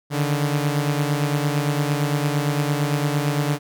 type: beating tone pair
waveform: sawtooth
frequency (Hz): 143.8 / 152.6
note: D3 / D#3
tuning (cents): -36 / -33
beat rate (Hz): 8.8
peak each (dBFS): -17 / -21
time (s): 0.1-3.59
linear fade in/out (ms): 50
effects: none